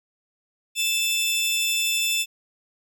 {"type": "tone pair together", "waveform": "sawtooth", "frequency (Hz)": [2637, 3520], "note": ["E7", "A7"], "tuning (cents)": [0, 0], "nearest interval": "perfect fourth", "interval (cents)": 500, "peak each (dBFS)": -21, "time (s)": [0.75, 2.26], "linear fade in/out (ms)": 50, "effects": []}